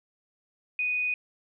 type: tone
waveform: sine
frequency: 2484 Hz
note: D#7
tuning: 3 cents flat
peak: -25 dBFS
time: 0.79-1.14 s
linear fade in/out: 2 ms
effects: none